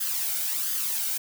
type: noise with flanger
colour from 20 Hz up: blue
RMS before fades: -28 dBFS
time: 0-1.18 s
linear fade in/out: 10 ms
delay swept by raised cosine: 0.61 to 1.36 ms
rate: 1.4 Hz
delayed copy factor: +0.55
effects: none